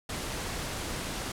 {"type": "noise", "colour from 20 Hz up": "pink", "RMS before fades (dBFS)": -35, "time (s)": [0.09, 1.32], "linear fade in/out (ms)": 5, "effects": ["low-pass 11000 Hz 12 dB/octave"]}